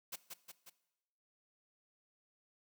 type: noise with echo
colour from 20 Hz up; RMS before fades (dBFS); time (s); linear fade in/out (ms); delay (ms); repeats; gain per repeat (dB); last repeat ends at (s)
white; -43; 0.12-0.16; 10; 180; 3; -4; 0.7
effects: noise-tail reverb RT60 1.0 s tail -18 dB re dry + high-pass 200 Hz 12 dB/octave